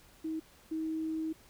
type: tone pair in turn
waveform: sine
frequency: 318.1 / 318.1 Hz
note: D#4 / D#4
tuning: +38 / +38 cents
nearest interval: unison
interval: 0 cents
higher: neither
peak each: -33 / -32 dBFS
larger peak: second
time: 0.24-0.4 / 0.71-1.33 s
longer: second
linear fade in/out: 10 ms
effects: pink hiss -60 dBFS RMS until 1.49 s